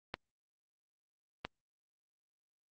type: clicks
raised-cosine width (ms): 0.3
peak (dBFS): -20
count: 2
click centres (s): 0.141 / 1.45
effects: Opus 48 kbps